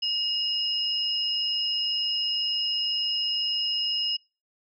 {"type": "tone pair together", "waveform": "sine", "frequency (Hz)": [2868, 5110], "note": ["F7", "D#8"], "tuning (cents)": [45, 45], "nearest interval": "minor seventh", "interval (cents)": 1000, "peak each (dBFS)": -27, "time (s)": [0.02, 4.17], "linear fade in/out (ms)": 10, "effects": ["noise-tail reverb RT60 0.3 s tail -25 dB re dry"]}